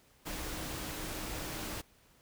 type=tone in noise; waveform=sine; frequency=310.9 Hz; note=D#4; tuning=1 cent flat; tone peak=-49 dBFS; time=0.25-1.82 s; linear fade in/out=20 ms; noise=pink; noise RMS=-40 dBFS; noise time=0.25-1.82 s; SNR=-12 dB; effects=pink hiss -65 dBFS RMS until 2.21 s